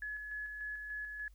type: tone with tremolo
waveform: sine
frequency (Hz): 1700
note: G#6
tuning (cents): +40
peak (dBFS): -38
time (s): 0.02-1.28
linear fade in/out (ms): 2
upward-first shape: square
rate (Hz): 3.4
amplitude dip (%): 35
effects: added 50 Hz sine -56 dBFS peak until 1.34 s + white hiss -75 dBFS RMS until 1.34 s